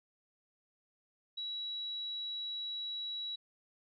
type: tone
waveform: sine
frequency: 3900 Hz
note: B7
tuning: 23 cents flat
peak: -37 dBFS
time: 1.37-3.36 s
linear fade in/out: 10 ms
effects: none